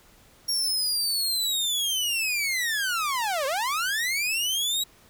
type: linear two-way sweep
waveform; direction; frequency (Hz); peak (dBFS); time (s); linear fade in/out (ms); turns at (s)
sawtooth; down then up; 5588 to 517 to 3878; -21; 0.48-4.84; 10; 3.46
effects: pink hiss -56 dBFS RMS until 5.09 s